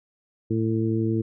harmonic tone, 111.6 Hz, A2, 25 cents sharp, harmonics 1 / 2 / 3 / 4, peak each -25 / -27 / -25 / -33 dBFS, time 0.5-1.22 s, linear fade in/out 10 ms, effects none

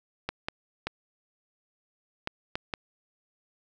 clicks, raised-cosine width 0.3 ms, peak -14 dBFS, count 6, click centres 0.29 / 0.485 / 0.87 / 2.274 / 2.555 / 2.738 s, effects none

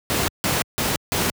pink noise bursts, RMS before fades -21 dBFS, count 4, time 0.1-1.3 s, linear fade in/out 0 ms, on 180 ms, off 160 ms, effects high-pass 80 Hz 12 dB/octave

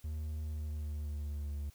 triangle tone with pitch glide, 77 to 72.26 Hz, D#2 to D2, -17 to -27 cents, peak -34 dBFS, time 0.04-1.7 s, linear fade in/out 5 ms, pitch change -110 cents, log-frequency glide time 0.42-1.56 s, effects white hiss -65 dBFS RMS until 1.74 s

